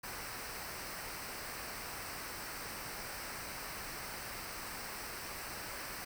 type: noise with comb filter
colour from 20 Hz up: pink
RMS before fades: -44 dBFS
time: 0.03-6.05 s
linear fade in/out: 10 ms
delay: 0.29 ms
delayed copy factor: -0.6
effects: none